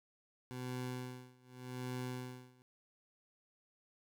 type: tone with tremolo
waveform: 20% pulse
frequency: 126.2 Hz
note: B2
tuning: 38 cents sharp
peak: -34 dBFS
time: 0.51-2.62 s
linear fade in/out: 0 ms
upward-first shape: sine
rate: 0.85 Hz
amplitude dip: 95%
effects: none